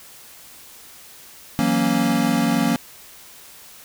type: chord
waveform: square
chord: F# dominant seventh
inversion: third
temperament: equal with one note detuned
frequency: 164.81 / 186.07 / 233.1 / 277.2 Hz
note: E3 / F#3 / A#3 / C#4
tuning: 0 / +10 / 0 / 0 cents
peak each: -27 / -25 / -21 / -23 dBFS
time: 1.59-2.76 s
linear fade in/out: 0 ms
effects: white hiss -44 dBFS RMS until 3.84 s